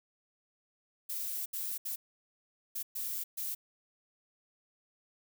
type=noise bursts at uneven times; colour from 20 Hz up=violet; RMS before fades=-37 dBFS; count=6; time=1.09-1.46 / 1.53-1.78 / 1.85-1.96 / 2.75-2.83 / 2.95-3.24 / 3.37-3.55 s; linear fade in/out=10 ms; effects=none